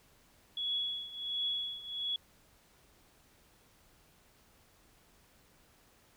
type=tone with tremolo; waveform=sine; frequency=3369 Hz; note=G#7; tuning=24 cents sharp; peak=-30 dBFS; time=0.57-2.16 s; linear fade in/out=2 ms; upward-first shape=triangle; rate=1.4 Hz; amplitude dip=85%; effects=pink hiss -65 dBFS RMS until 6.16 s